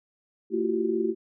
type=tone cluster; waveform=sine; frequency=224.4 / 336.2 / 356.1 / 381.5 Hz; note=A3 / E4 / F4 / G4; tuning=+34 / +34 / +34 / -47 cents; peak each=-31 / -28 / -31 / -27 dBFS; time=0.5-1.15 s; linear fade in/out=50 ms; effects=none